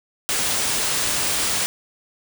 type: band-stop noise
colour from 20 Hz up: white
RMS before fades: -22 dBFS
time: 0.29-1.66 s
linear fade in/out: 0 ms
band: 11000 to 16000 Hz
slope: 96 dB/octave
effects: none